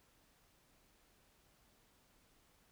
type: silence
effects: pink hiss -71 dBFS RMS until 2.71 s